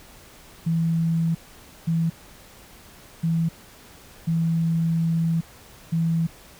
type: tone bursts at uneven times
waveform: sine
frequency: 164.81 Hz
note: E3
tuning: in tune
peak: -19 dBFS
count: 5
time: 0.66-1.35 / 1.87-2.1 / 3.23-3.49 / 4.27-5.41 / 5.92-6.27 s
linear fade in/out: 10 ms
effects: pink hiss -48 dBFS RMS until 6.59 s